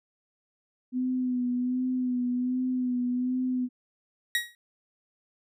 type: tone with vibrato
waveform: sine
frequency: 250.8 Hz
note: B3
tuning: 27 cents sharp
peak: -25 dBFS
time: 0.92-3.69 s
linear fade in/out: 50 ms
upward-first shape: sine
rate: 1.3 Hz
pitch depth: 32 cents each way
type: tone with exponential decay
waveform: 30% pulse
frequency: 1900 Hz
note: A#6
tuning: 33 cents sharp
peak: -18 dBFS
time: 4.35-4.55 s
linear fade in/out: 1 ms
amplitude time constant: 43 ms
effects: none